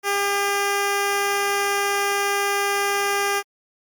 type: tone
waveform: 10% pulse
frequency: 401.8 Hz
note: G4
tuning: 43 cents sharp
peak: -11 dBFS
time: 0.03-3.43 s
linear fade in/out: 50 ms
effects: MP3 96 kbps